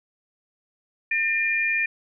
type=tone pair together; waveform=sine; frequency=1809 / 2404 Hz; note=A6 / D7; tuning=+48 / +40 cents; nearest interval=perfect fourth; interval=492 cents; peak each=-25 / -22 dBFS; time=1.11-1.86 s; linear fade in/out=5 ms; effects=none